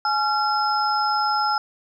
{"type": "tone cluster", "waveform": "sine", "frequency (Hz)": [843, 1370, 5150], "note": ["G#5", "F6", "E8"], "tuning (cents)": [26, -34, -41], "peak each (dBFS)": [-22, -22, -28], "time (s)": [0.05, 1.58], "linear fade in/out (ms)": 2, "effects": ["9-bit"]}